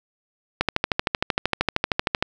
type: click train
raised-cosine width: 0.3 ms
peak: -3 dBFS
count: 22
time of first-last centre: 0.61-2.225 s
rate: 13 Hz
effects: none